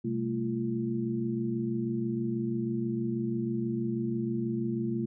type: tone cluster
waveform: sine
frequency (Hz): 128 / 198 / 224.2 / 343.9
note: C3 / G3 / A3 / F4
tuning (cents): -38 / +18 / +33 / -27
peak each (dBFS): -35 / -38 / -31 / -34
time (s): 0.04-5.06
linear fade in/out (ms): 10
effects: none